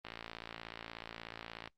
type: click train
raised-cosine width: 0.3 ms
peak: -27 dBFS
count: 93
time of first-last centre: 0.05-1.675 s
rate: 56.6 Hz
effects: noise-tail reverb RT60 0.1 s tail -21 dB re dry + Opus 32 kbps